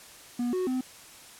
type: tone with pitch steps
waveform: triangle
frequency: 242.3 / 368.4 / 256.3 Hz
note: B3 / F#4 / C4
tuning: -33 / -7 / -36 cents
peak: -24 dBFS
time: 0.39-0.81 s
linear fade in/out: 5 ms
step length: 140 ms
effects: white hiss -49 dBFS RMS until 1.39 s + low-pass 11000 Hz 12 dB/octave